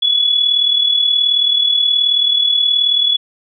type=tone with amplitude modulation; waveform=sine; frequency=3400 Hz; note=G#7; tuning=40 cents sharp; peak=-8 dBFS; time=0.02-3.17 s; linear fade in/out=10 ms; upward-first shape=sine; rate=38.7 Hz; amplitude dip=60%; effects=none